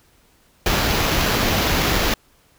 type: noise with sample-and-hold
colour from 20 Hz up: pink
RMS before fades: -19 dBFS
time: 0.66-2.14 s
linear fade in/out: 2 ms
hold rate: 8820 Hz
effects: pink hiss -57 dBFS RMS until 2.58 s